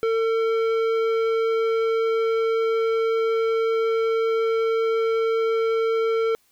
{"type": "tone with tanh clipping", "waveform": "sine", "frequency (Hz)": 450.9, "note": "A4", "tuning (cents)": 42, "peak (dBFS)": -21, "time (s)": [0.03, 6.35], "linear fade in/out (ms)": 0, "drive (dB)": 13, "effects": ["white hiss -63 dBFS RMS until 6.51 s"]}